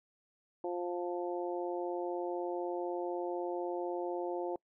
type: harmonic tone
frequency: 176 Hz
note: F3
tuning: 14 cents sharp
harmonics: 2 / 3 / 4 / 5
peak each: -36 / -40 / -42 / -44 dBFS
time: 0.64-4.56 s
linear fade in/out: 2 ms
effects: noise-tail reverb RT60 0.1 s tail -26 dB re dry